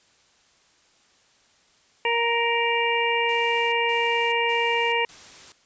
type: harmonic tone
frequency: 467.5 Hz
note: A#4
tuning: 5 cents sharp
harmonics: 1 / 2 / 4 / 5 / 6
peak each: -26 / -25 / -29 / -26 / -28 dBFS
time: 2.05-5.05 s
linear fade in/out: 2 ms
type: noise bursts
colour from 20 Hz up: white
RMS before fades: -45 dBFS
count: 4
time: 3.29-5.52 s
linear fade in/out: 0 ms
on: 430 ms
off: 170 ms
effects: white hiss -60 dBFS RMS until 5.65 s + resampled to 16000 Hz